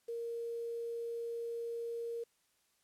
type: tone with quantisation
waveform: sine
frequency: 466.2 Hz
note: A#4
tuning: in tune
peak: -37 dBFS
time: 0.08-2.24 s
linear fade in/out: 10 ms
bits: 10
effects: white hiss -75 dBFS RMS until 2.83 s + low-pass 12000 Hz 12 dB/octave